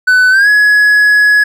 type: tone with pitch glide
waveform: triangle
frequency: 1500 to 1683.7 Hz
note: F#6 to G#6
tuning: +23 to +23 cents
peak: -3 dBFS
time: 0.07-1.44 s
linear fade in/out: 10 ms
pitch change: +200 cents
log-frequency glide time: 0.3-0.48 s
effects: none